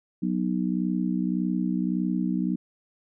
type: harmonic tone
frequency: 61.74 Hz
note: B1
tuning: in tune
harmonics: 3 / 4 / 5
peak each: -26 / -28 / -30 dBFS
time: 0.22-2.56 s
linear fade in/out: 10 ms
effects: none